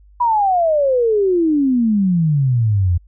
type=exponential sweep; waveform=sine; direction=down; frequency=987.8 to 83.5 Hz; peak=-12 dBFS; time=0.2-2.98 s; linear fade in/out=10 ms; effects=added 50 Hz sine -44 dBFS peak until 3.07 s